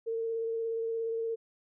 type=tone with vibrato; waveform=sine; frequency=454.6 Hz; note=A#4; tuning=43 cents flat; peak=-30 dBFS; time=0.06-1.36 s; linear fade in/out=20 ms; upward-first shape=square; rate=17 Hz; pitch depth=12 cents each way; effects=none